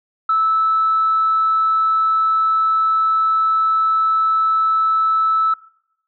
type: tone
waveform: sine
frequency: 1310 Hz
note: E6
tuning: 11 cents flat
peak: -12 dBFS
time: 0.29-5.54 s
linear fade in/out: 5 ms
effects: noise-tail reverb RT60 0.7 s tail -20 dB re dry + tanh soft clip ceiling -8 dBFS